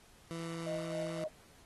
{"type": "tone", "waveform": "20% pulse", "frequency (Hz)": 166.2, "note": "E3", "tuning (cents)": 15, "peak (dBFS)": -34, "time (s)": [0.31, 1.24], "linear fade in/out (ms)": 0}
{"type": "tone with tremolo", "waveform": "sine", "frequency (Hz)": 622.3, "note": "D#5", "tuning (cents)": 0, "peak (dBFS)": -35, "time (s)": [0.66, 1.28], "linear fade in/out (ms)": 10, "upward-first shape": "sine", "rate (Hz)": 3.7, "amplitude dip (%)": 65}
{"effects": ["pink hiss -62 dBFS RMS until 1.65 s", "AAC 32 kbps"]}